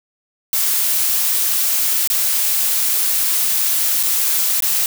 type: noise with dropouts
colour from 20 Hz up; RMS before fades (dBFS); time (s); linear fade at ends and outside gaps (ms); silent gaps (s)
blue; -17; 0.53-4.86; 1; 2.075-2.1 / 4.029-4.033 / 4.605-4.623
effects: none